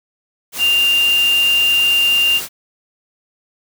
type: tone in noise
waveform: sine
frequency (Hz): 2794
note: F7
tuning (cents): 0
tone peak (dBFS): -11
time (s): 0.58-2.41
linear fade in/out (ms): 50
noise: white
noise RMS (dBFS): -26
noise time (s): 0.52-2.49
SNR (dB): +12
effects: none